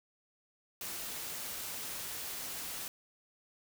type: noise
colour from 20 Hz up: white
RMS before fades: -41 dBFS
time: 0.81-2.88 s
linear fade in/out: 2 ms
effects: none